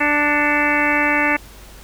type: harmonic tone with a mistuned harmonic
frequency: 294.2 Hz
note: D4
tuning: 3 cents sharp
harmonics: 1 / 2 / 3 / 4 / 5 / 6 / 7 / 8 / 9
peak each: -22 / -25 / -23 / -26 / -25 / -21 / -22 / -23 / -25 dBFS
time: 0-1.37 s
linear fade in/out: 10 ms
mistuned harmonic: 8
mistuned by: -77 cents
effects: added 50 Hz sine -41 dBFS peak until 1.83 s + pink hiss -43 dBFS RMS until 1.83 s